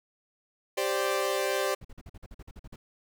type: chord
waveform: sawtooth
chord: G suspended fourth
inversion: none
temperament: equal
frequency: 392 / 523.3 / 587.3 Hz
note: G4 / C5 / D5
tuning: 0 / 0 / 0 cents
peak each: -27 dBFS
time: 0.77-1.75 s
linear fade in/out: 10 ms
type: noise bursts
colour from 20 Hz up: brown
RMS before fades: -44 dBFS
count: 12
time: 1.81-2.76 s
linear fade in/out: 5 ms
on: 37 ms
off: 46 ms
effects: none